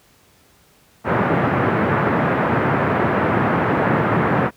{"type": "band-pass noise", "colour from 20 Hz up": "pink", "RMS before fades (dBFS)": -18, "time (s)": [1.04, 4.51], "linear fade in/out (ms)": 50, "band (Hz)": [110, 1800], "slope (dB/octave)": 24, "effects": ["pink hiss -54 dBFS RMS until 4.56 s", "high-pass 60 Hz 12 dB/octave"]}